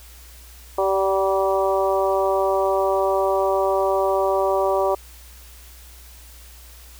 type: harmonic tone with a mistuned harmonic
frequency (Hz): 193.4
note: G3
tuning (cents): -23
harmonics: 2 / 3 / 4 / 5 / 6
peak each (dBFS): -22 / -21 / -25 / -26 / -28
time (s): 0.78-4.95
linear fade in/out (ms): 5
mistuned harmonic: 4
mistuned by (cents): -18
effects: added 60 Hz sine -43 dBFS peak until 6.99 s + white hiss -47 dBFS RMS until 6.99 s